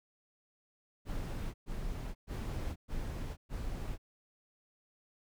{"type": "noise bursts", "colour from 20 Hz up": "brown", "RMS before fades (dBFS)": -38, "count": 5, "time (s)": [1.05, 3.98], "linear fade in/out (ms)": 50, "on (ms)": 490, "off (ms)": 120, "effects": []}